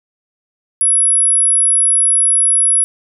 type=tone; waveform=sine; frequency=10350 Hz; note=E9; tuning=33 cents flat; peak=-9 dBFS; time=0.81-2.84 s; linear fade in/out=0 ms; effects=none